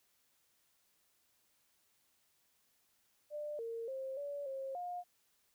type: tone with pitch steps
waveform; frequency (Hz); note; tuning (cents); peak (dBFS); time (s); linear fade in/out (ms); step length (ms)
sine; 595 / 459.1 / 531 / 572 / 537 / 712; D5 / A#4 / C5 / D5 / C5 / F5; +22 / -26 / +25 / -46 / +45 / +33; -39; 3.3-5.04; 50; 290
effects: white hiss -75 dBFS RMS until 5.54 s